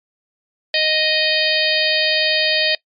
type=harmonic tone with a mistuned harmonic; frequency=622.3 Hz; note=D#5; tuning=in tune; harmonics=1 / 3 / 4 / 5 / 6 / 7 / 8; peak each=-22 / -22 / -22 / -22 / -22 / -22 / -22 dBFS; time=0.74-2.75 s; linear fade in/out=2 ms; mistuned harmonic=8; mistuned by=-63 cents; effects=noise-tail reverb RT60 0.1 s tail -22 dB re dry + MP3 96 kbps